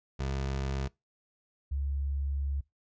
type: tone pair in turn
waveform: 25% pulse / sine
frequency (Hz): 67.5 / 69.68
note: C#2 / C#2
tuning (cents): -45 / +10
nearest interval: minor second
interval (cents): 55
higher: second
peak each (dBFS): -27 / -29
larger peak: first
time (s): 0.19-0.88 / 1.71-2.61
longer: second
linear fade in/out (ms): 10
effects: noise-tail reverb RT60 0.2 s tail -23 dB re dry + resampled to 16000 Hz